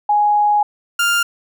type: tone pair in turn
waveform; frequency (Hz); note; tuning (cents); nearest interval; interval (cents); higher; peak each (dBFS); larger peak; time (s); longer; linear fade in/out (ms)
sine / 30% pulse; 832 / 1399.3; G#5 / F6; +3 / +3; major sixth; 900; second; -11; neither; 0.09-0.63 / 0.99-1.23; first; 5
effects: none